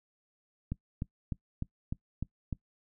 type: click train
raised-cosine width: 5 ms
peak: -21 dBFS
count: 7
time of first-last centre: 0.72-2.527 s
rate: 3.32 Hz
effects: noise-tail reverb RT60 0.1 s tail -21 dB re dry